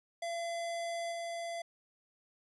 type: tone with level steps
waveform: square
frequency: 679 Hz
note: F5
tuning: 49 cents flat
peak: -36 / -38 dBFS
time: 0.22-1.62 s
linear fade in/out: 5 ms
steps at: 1.11 s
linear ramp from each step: 20 ms
effects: resampled to 24000 Hz